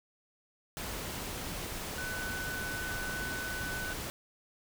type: tone in noise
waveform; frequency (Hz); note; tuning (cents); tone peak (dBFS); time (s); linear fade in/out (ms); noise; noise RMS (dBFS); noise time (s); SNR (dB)
sine; 1500; F#6; +23; -37; 1.98-3.93; 0; pink; -39; 0.77-4.1; -1
effects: none